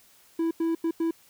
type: tone bursts at uneven times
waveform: triangle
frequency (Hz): 329.6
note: E4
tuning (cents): 0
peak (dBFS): -21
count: 4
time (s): 0.39-0.51 / 0.6-0.75 / 0.84-0.91 / 1-1.11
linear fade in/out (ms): 5
effects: white hiss -58 dBFS RMS until 1.29 s